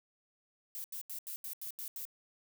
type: noise bursts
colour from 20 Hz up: violet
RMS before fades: -42 dBFS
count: 8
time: 0.75-2.052 s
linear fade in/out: 0 ms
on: 91 ms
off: 82 ms
effects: none